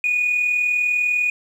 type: tone pair together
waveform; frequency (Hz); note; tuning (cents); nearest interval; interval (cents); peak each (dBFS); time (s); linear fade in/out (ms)
sine; 2460 / 2500; D#7 / D#7; -20 / +8; unison; 28; -16 / -26; 0.04-1.3; 2
effects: tanh soft clip ceiling -13 dBFS + 8-bit